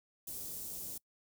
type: band-stop noise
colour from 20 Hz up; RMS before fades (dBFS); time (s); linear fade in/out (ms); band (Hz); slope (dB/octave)
white; -43; 0.27-0.98; 5; 440 to 7000; 12
effects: noise-tail reverb RT60 0.1 s tail -24 dB re dry